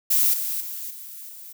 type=noise with level steps; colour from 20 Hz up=violet; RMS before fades=-19 / -27 / -33 / -39 / -41 dBFS; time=0.1-1.53 s; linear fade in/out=10 ms; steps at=0.33 / 0.6 / 0.9 / 1.29 s; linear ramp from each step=10 ms; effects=none